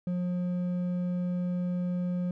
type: tone with hard clipping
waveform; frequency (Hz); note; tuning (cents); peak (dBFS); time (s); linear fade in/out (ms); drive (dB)
sine; 178.6; F3; +39; -29; 0.07-2.31; 2; 5
effects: none